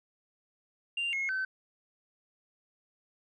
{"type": "tone with pitch steps", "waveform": "sine", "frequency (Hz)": [2785, 2164, 1532], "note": ["F7", "C#7", "G6"], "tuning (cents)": [-5, -42, -40], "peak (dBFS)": -28, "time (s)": [0.97, 1.45], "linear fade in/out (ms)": 5, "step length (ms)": 160, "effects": ["tanh soft clip ceiling -27 dBFS"]}